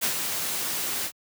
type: noise with ADSR envelope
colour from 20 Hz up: white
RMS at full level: -24 dBFS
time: 0.01-1.12 s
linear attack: 28 ms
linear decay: 89 ms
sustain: -5 dB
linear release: 71 ms
effects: high-pass 100 Hz 12 dB/octave